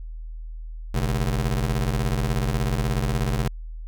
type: ring-modulated tone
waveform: 30% pulse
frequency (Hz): 87.3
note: F2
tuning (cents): 0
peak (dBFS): -16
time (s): 0.94-3.48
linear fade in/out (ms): 5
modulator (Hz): 35.4
effects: added 40 Hz sine -32 dBFS peak until 3.87 s